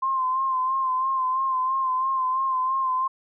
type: tone with vibrato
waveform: sine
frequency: 1046.5 Hz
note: C6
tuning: in tune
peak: -21 dBFS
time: 0.02-3.08 s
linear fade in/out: 10 ms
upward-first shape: sine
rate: 3 Hz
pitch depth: 41 cents each way
effects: none